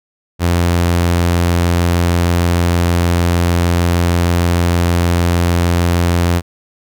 sawtooth tone, 86.5 Hz, F2, 16 cents flat, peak -7 dBFS, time 0.39-6.42 s, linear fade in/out 50 ms, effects none

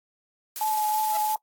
blue noise with tremolo, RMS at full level -32 dBFS, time 0.56-1.35 s, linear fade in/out 0 ms, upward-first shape triangle, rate 19 Hz, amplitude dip 30%
sine tone with vibrato, 858 Hz, A5, 44 cents flat, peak -23 dBFS, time 0.61-1.36 s, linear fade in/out 2 ms, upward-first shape sine, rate 3 Hz, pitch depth 16 cents each way
sawtooth tone with exponential growth, 669 Hz, E5, 25 cents sharp, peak -29 dBFS, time 1.05-1.17 s, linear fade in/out 1 ms, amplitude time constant 25 ms
effects noise-tail reverb RT60 0.1 s tail -24 dB re dry + AAC 64 kbps

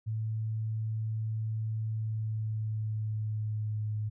sine tone with pitch glide, 110 to 106.81 Hz, A2 to G#2, 0 to +49 cents, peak -30 dBFS, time 0.06-4.1 s, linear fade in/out 20 ms, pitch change -51 cents, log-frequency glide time 1.91-3.92 s, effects none

